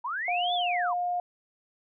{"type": "linear two-way sweep", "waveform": "sine", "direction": "up then down", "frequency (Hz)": [894, 3569, 894], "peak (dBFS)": -29, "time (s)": [0.04, 0.94], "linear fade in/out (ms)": 10, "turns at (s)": 0.54}
{"type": "tone", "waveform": "sine", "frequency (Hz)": 711, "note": "F5", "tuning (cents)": 31, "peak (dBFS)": -26, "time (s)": [0.28, 1.2], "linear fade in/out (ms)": 2}
{"effects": []}